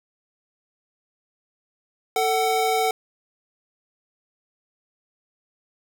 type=tone pair together; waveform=square; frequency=444.2 / 751 Hz; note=A4 / F#5; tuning=+16 / +26 cents; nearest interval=major sixth; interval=910 cents; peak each=-24 / -22 dBFS; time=2.16-2.91 s; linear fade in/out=2 ms; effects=none